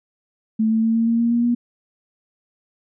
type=tone with pitch steps; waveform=sine; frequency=220 / 222.7 / 225.4 / 228.2 / 230.9 / 233.8 / 236.6 / 239.5 Hz; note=A3 / A3 / A3 / A#3 / A#3 / A#3 / A#3 / A#3; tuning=0 / +21 / +42 / -37 / -16 / +5 / +26 / +47 cents; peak=-15 dBFS; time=0.59-1.55 s; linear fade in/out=10 ms; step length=120 ms; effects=none